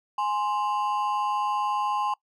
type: ring-modulated tone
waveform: triangle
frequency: 940 Hz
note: A#5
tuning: 14 cents sharp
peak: -19 dBFS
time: 0.18-2.14 s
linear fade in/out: 5 ms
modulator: 107 Hz
effects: noise-tail reverb RT60 0.1 s tail -22 dB re dry